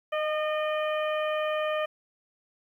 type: harmonic tone with a mistuned harmonic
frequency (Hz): 610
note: D#5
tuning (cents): -34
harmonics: 1 / 2 / 3 / 4 / 5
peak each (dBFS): -27 / -33 / -37 / -39 / -41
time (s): 0.12-1.86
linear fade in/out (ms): 10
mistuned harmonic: 1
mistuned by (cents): +15
effects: 10-bit